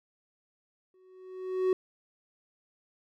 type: tone with exponential growth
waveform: triangle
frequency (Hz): 372.3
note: F#4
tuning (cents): +11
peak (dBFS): -19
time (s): 0.94-1.73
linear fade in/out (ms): 2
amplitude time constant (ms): 170
effects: none